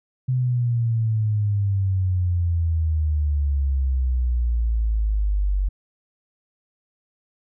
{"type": "exponential sweep", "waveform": "sine", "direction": "down", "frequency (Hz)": [129.1, 47], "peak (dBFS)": -18, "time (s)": [0.28, 5.69], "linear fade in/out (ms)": 10, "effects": []}